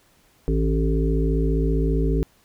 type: harmonic tone with a mistuned harmonic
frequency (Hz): 55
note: A1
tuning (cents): 0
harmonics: 1 / 3 / 5 / 7 / 8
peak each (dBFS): -20 / -25 / -27 / -28 / -29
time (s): 0.48-2.23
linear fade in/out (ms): 0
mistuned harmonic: 3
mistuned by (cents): -69
effects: pink hiss -59 dBFS RMS until 2.44 s